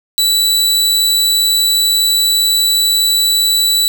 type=tone; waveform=sawtooth; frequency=3951 Hz; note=B7; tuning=in tune; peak=-7 dBFS; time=0.18-3.88 s; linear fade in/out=0 ms; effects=none